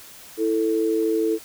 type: tone pair together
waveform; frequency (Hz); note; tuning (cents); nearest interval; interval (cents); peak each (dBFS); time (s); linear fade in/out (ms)
sine; 329.3 / 442; E4 / A4; -2 / +8; perfect fourth; 510; -22 / -21; 0.37-1.39; 50
effects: white hiss -44 dBFS RMS until 1.44 s